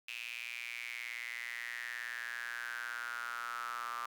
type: tone with high-pass filter sweep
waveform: sawtooth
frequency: 118.9 Hz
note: A#2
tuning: 35 cents sharp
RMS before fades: -42 dBFS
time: 0.08-4.06 s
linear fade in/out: 5 ms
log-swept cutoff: 2600 to 1200 Hz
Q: 8.4
effects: none